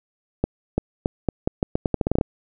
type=accelerating click train; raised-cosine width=2 ms; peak=-6 dBFS; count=15; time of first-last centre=0.44-2.212 s; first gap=340 ms; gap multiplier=0.82; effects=none